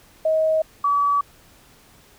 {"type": "tone pair in turn", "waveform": "sine", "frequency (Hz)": [633, 1144], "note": ["D#5", "D6"], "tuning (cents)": [30, -46], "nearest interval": "minor seventh", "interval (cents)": 1024, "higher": "second", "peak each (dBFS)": -16, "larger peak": "neither", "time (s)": [[0.25, 0.62], [0.84, 1.21]], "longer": "neither", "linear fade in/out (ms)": 5, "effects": ["pink hiss -52 dBFS RMS until 2.18 s"]}